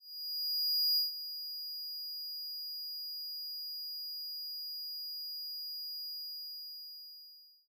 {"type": "tone with ADSR envelope", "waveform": "square", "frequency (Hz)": 4873, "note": "D#8", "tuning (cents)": -37, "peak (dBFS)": -27, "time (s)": [0, 7.68], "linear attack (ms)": 970, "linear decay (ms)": 140, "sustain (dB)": -13, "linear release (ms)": 1600, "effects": []}